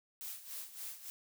blue noise with tremolo, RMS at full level -43 dBFS, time 0.21-1.1 s, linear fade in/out 0 ms, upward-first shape sine, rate 3.5 Hz, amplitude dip 75%, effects none

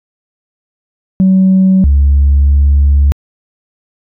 sine tone with pitch steps, 189 / 70.3 / 70.8 Hz, F#3 / C#2 / C#2, +37 / +25 / +37 cents, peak -3 dBFS, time 1.2-3.12 s, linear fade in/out 0 ms, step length 640 ms, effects tanh soft clip ceiling -2 dBFS

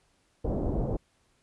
pink low-pass noise, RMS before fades -29 dBFS, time 0.44-0.97 s, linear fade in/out 10 ms, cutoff 630 Hz, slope 24 dB/octave, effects pink hiss -69 dBFS RMS until 1.42 s + resampled to 24000 Hz

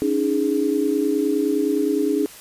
sine chord, C# suspended second, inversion none, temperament equal with one note detuned, 281.4 / 311.1 / 415.3 Hz, C#4 / D#4 / G#4, +26 / 0 / 0 cents, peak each -22 dBFS, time 0.02-2.26 s, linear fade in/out 0 ms, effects white hiss -42 dBFS RMS until 2.4 s + resampled to 32000 Hz

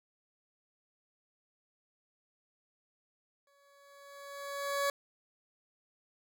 20% pulse tone with exponential growth, 563 Hz, C#5, 27 cents sharp, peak -23 dBFS, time 3.47-4.9 s, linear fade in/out 2 ms, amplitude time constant 310 ms, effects none

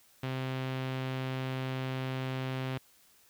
sawtooth tone with low-pass filter, 130.81 Hz, C3, in tune, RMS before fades -35 dBFS, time 0.23-2.78 s, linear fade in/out 5 ms, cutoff 3200 Hz, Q 1.6, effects white hiss -63 dBFS RMS until 3.29 s

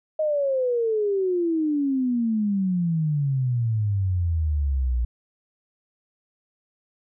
sine exponential sweep, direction down, 630 to 58.27 Hz, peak -20 dBFS, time 0.19-5.05 s, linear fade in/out 5 ms, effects none

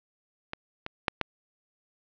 clicks, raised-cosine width 0.3 ms, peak -17 / -18 / -7 / -9 dBFS, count 4, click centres 0.534 / 0.864 / 1.082 / 1.213 s, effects low-pass 4000 Hz 12 dB/octave

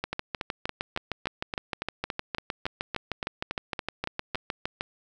two click trains, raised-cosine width 0.3 ms, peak -13 / -14 dBFS, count 32 / 16, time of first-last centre 0.04-4.809 / 0.13-4.355 s, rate 6.5 / 3.55 Hz, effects none

